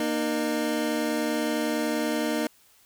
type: tone pair together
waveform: 25% pulse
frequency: 235.2 / 305.9 Hz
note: A#3 / D#4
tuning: +16 / -29 cents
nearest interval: perfect fourth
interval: 455 cents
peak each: -25 / -23 dBFS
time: 0-2.47 s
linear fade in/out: 2 ms
effects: white hiss -59 dBFS RMS until 2.85 s